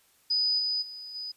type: tone with level steps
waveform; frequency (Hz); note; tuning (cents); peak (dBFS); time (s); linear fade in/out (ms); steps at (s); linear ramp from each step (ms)
sine; 4978; D#8; 0; -23 / -26 / -39 / -34; 0.3-1.32; 10; 0.58 / 0.81 / 1.14; 20
effects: white hiss -64 dBFS RMS until 1.36 s + resampled to 32000 Hz